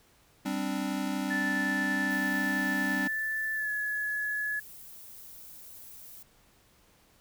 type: chord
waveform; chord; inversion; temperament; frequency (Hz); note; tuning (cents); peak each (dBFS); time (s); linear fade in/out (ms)
square; G suspended fourth; none; equal; 196 / 261.6 / 293.7; G3 / C4 / D4; 0 / 0 / 0; -35; 0.45-3.08; 10
type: tone with pitch glide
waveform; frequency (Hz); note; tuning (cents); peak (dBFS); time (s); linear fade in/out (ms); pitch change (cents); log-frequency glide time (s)
sine; 1755 to 1701.1; A6 to G#6; -5 to +41; -29; 1.3-4.6; 10; -54; 3.54-3.71
type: noise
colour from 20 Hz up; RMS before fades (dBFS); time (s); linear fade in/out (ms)
violet; -48; 2.1-6.23; 5
effects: pink hiss -63 dBFS RMS until 7.2 s